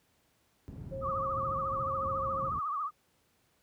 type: low-pass noise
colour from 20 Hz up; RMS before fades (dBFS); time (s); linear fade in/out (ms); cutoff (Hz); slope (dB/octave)
white; -41; 0.68-2.59; 0; 120; 12
type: tone with tremolo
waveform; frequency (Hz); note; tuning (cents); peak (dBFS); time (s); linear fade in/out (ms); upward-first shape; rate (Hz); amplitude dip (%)
sine; 538; C5; +48; -36; 0.91-2.5; 20; triangle; 1; 25
type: tone with vibrato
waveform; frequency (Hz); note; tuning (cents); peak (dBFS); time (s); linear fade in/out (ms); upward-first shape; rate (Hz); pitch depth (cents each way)
sine; 1190; D6; +22; -31; 1.01-2.91; 50; triangle; 14; 140
effects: pink hiss -71 dBFS RMS until 3.62 s + high-pass 60 Hz 12 dB/octave